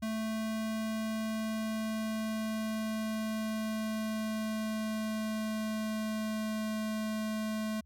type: tone with pitch glide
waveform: square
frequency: 220 to 216.7 Hz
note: A3 to A3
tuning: 0 to -26 cents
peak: -33 dBFS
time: 0.02-7.81 s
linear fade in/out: 10 ms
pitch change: -26 cents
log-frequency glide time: 0.75-6.73 s
effects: added 73 Hz sine -59 dBFS peak until 7.85 s